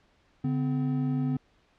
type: tone pair together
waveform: triangle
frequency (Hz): 143.56 / 255.8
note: D3 / C4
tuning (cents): -39 / -39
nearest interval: minor seventh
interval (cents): 1000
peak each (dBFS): -26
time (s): 0.44-1.37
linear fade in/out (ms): 5
effects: pink hiss -65 dBFS RMS until 1.78 s + low-pass 4000 Hz 12 dB/octave